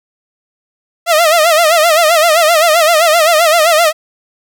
sawtooth tone with vibrato, 650 Hz, E5, 24 cents flat, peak -3 dBFS, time 1.06-3.93 s, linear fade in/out 50 ms, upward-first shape sine, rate 7.7 Hz, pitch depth 120 cents each way, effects none

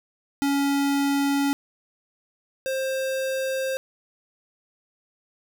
square tone pair in turn, 280.3 / 529.1 Hz, C#4 / C5, +19 / +19 cents, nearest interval major seventh, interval 1100 cents, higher second, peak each -21 / -25 dBFS, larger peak first, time 0.42-1.53 / 2.66-3.77 s, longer neither, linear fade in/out 0 ms, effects none

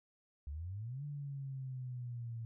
sine exponential two-way sweep, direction up then down, 68.1 to 146.83 to 113.6 Hz, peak -40 dBFS, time 0.47-2.45 s, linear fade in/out 0 ms, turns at 1.04 s, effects none

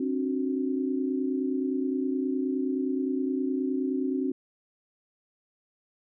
sine tone cluster, 266.8 / 296.4 / 370.4 Hz, C4 / D4 / F#4, +34 / +16 / +2 cents, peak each -27 / -33 / -32 dBFS, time 0-4.32 s, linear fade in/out 5 ms, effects none

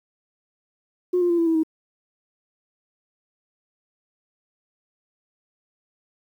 sine tone with pitch steps, 360 / 351.2 / 342.6 / 334.2 / 326 / 318 Hz, F#4 / F4 / F4 / E4 / E4 / D#4, -47 / +10 / -33 / +24 / -19 / +38 cents, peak -16 dBFS, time 1.13-1.634 s, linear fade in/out 10 ms, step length 84 ms, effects tanh soft clip ceiling -13 dBFS + 9-bit

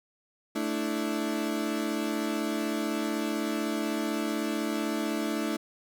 35% pulse chord, A suspended fourth, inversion none, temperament equal, 220 / 293.7 / 329.6 Hz, A3 / D4 / E4, 0 / 0 / 0 cents, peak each -31 dBFS, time 0.55-5.57 s, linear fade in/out 10 ms, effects none

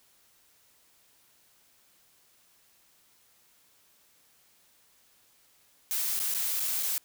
blue noise with dropouts, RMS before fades -30 dBFS, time 5.91-6.98 s, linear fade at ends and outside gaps 0 ms, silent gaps 6.192-6.2 / 6.34-6.347 / 6.597-6.602 / 6.826-6.83 s, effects white hiss -64 dBFS RMS until 7.04 s

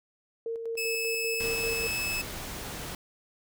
sine tone with tremolo, 457.7 Hz, A#4, 32 cents flat, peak -30 dBFS, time 0.46-1.87 s, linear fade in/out 2 ms, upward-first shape square, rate 5.1 Hz, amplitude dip 40%
sawtooth tone, 2603 Hz, E7, 22 cents flat, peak -26 dBFS, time 0.77-2.22 s, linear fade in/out 10 ms
pink noise, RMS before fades -38 dBFS, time 1.4-2.95 s, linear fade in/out 2 ms
effects none

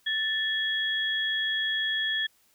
sine tone pair together, 1760 / 3322 Hz, A6 / G#7, 0 / 0 cents, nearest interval major seventh, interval 1100 cents, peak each -28 dBFS, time 0.06-2.27 s, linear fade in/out 10 ms, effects white hiss -65 dBFS RMS until 2.54 s

